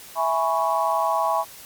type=chord; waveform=sine; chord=C# minor seventh; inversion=first; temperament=equal; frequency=659.3 / 830.6 / 987.8 / 1108.7 Hz; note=E5 / G#5 / B5 / C#6; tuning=0 / 0 / 0 / 0 cents; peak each=-25 dBFS; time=0.15-1.45 s; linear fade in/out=50 ms; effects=white hiss -43 dBFS RMS until 1.65 s + Opus 48 kbps

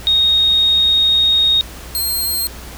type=tone pair in turn; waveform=sine / 10% pulse; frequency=3729 / 4198 Hz; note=A#7 / C8; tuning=0 / +5 cents; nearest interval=major second; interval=205 cents; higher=second; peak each=-10 dBFS; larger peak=neither; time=0.07-1.61 / 1.95-2.47 s; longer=first; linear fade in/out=0 ms; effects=added 60 Hz sine -33 dBFS peak until 2.77 s + pink hiss -35 dBFS RMS until 2.77 s

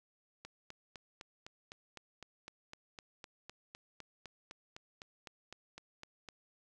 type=click train; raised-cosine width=0.2 ms; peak=-30 dBFS; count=24; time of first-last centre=0.45-6.288 s; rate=3.94 Hz; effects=none

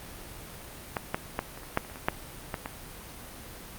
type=clicks; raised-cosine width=0.5 ms; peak=-13 / -11 / -12 / -26 / -27 / -8 / -29 / -28 / -25 / -8 / -16 / -18 dBFS; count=12; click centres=0.968 / 1.145 / 1.391 / 1.575 / 1.633 / 1.774 / 1.849 / 1.899 / 1.958 / 2.085 / 2.542 / 2.659 s; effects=pink hiss -44 dBFS RMS until 3.78 s + Opus 32 kbps

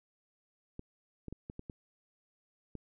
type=clicks; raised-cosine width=3 ms; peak=-29 dBFS; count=7; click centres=0.794 / 1.283 / 1.326 / 1.499 / 1.594 / 1.698 / 2.753 s; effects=none

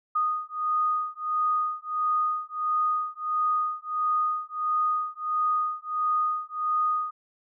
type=beating tone pair; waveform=sine; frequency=1237 / 1238.5 Hz; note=D#6 / D#6; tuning=-10 / -8 cents; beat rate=1.5 Hz; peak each=-27 dBFS; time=0.15-7.11 s; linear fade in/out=10 ms; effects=none

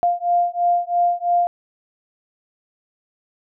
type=beating tone pair; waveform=sine; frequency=698.5 / 701.5 Hz; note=F5 / F5; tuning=0 / +8 cents; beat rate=3 Hz; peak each=-19 dBFS; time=0.03-1.47 s; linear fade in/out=0 ms; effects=none

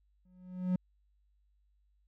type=tone with exponential growth; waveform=triangle; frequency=182.5 Hz; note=F#3; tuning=24 cents flat; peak=-23 dBFS; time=0.25-0.76 s; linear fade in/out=5 ms; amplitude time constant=110 ms; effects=added 50 Hz sine -68 dBFS peak until 2.07 s

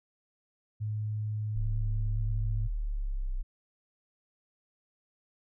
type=tone; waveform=sine; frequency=106.7 Hz; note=G#2; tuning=47 cents sharp; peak=-30 dBFS; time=0.8-2.68 s; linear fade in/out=20 ms
type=exponential two-way sweep; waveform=sine; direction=up then down; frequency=30.87 to 41.37 to 30.87 Hz; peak=-29 dBFS; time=1.55-3.43 s; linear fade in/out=20 ms; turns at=2.46 s
effects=none

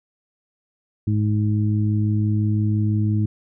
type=harmonic tone; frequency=105.9 Hz; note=G#2; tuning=34 cents sharp; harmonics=1 / 2 / 3; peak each=-18 / -24 / -28 dBFS; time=1.07-3.26 s; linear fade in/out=5 ms; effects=none

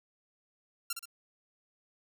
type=tone with echo; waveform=5% pulse; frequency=1375 Hz; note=F6; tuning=27 cents flat; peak=-20 dBFS; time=0.9-0.93 s; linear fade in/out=5 ms; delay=63 ms; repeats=2; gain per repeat=-6 dB; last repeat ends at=1.056 s; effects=none

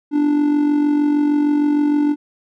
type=tone with amplitude modulation; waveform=triangle; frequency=293.7 Hz; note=D4; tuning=in tune; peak=-9 dBFS; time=0.11-2.16 s; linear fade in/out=50 ms; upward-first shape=sine; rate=46.5 Hz; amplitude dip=50%; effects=none

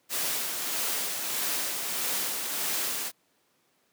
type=noise with tremolo; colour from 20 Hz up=white; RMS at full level=-29 dBFS; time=0.09-3.12 s; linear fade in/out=50 ms; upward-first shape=sine; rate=1.6 Hz; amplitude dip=35%; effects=pink hiss -69 dBFS RMS until 3.92 s + high-pass 200 Hz 12 dB/octave

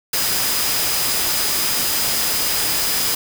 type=tone in noise; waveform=sine; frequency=4978 Hz; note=D#8; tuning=in tune; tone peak=-26 dBFS; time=0.13-3.15 s; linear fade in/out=5 ms; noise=white; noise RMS=-20 dBFS; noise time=0.13-3.15 s; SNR=-9 dB; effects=none

